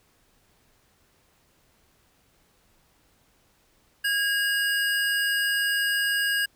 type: tone pair together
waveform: square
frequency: 1636 / 2862 Hz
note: G#6 / F7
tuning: -26 / +42 cents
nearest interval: minor seventh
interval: 968 cents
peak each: -24 / -30 dBFS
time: 4.04-6.46 s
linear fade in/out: 10 ms
effects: pink hiss -64 dBFS RMS until 6.55 s